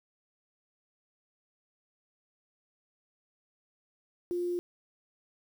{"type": "tone with quantisation", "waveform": "sine", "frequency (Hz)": 352.1, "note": "F4", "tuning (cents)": 14, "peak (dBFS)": -29, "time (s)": [4.31, 4.59], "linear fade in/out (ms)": 0, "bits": 9, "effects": []}